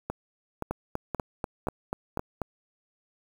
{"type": "two click trains", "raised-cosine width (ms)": 1, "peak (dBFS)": [-16, -15], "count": [5, 8], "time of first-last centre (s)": [[0.1, 2.194], [0.71, 2.417]], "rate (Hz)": [1.91, 4.1], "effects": ["7-bit"]}